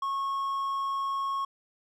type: tone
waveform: triangle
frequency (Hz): 1095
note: C#6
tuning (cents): -22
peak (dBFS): -26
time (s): 0.02-1.45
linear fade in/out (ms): 5
effects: none